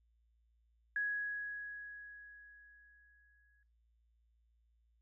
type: tone with exponential decay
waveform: sine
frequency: 1668 Hz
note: G#6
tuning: 7 cents sharp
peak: -32 dBFS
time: 0.96-3.63 s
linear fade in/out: 2 ms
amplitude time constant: 580 ms
effects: noise-tail reverb RT60 0.3 s tail -22 dB re dry + added 57 Hz sine -70 dBFS peak until 5.01 s